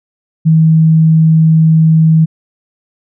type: tone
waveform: sine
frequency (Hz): 160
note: D#3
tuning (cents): +49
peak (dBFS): -4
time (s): 0.45-2.26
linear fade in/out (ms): 20
effects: none